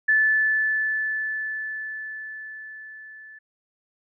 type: tone with level ramp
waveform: sine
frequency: 1743 Hz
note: A6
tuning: 17 cents flat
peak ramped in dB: -15 to -42 dBFS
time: 0.08-3.39 s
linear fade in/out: 10 ms
effects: none